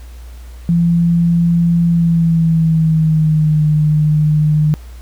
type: tone with pitch glide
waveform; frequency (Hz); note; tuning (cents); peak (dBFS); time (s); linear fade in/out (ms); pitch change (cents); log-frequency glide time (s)
sine; 170 to 152.33; F3 to D#3; -46 to -36; -9; 0.69-4.74; 0; -190; 1.86-3.65
effects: added 60 Hz sine -30 dBFS peak until 5.01 s + pink hiss -46 dBFS RMS until 5.01 s